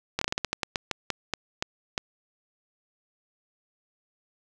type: slowing click train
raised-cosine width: 0.2 ms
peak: -9 dBFS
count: 15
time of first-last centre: 0.19-1.979 s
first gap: 24 ms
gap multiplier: 1.23
effects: none